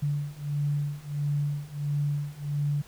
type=beating tone pair; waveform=sine; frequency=144.4 / 145.9 Hz; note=D3 / D3; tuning=-29 / -11 cents; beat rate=1.5 Hz; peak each=-30 / -29 dBFS; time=0.02-2.82 s; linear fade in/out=10 ms; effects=pink hiss -53 dBFS RMS until 2.87 s